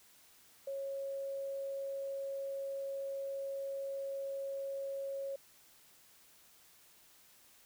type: tone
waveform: sine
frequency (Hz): 549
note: C#5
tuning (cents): -17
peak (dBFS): -37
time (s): 0.67-5.36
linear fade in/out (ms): 5
effects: white hiss -63 dBFS RMS until 7.65 s